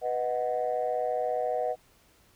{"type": "chord", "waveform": "sine", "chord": "B major", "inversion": "none", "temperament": "equal with one note detuned", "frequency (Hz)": [493.9, 625.5, 740], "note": ["B4", "D#5", "F#5"], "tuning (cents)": [0, 9, 0], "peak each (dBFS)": -30, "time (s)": [0.01, 1.76], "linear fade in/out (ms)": 50, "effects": ["tanh soft clip ceiling -19 dBFS", "pink hiss -62 dBFS RMS until 2.35 s"]}